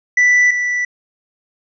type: tone pair in turn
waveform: triangle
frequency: 1975.5 / 1968.1 Hz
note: B6 / B6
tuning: 0 / -7 cents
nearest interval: unison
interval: 7 cents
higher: first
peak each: -7 / -14 dBFS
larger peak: first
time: 0.17-0.51 / 0.51-0.85 s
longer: neither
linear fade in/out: 5 ms
effects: resampled to 16000 Hz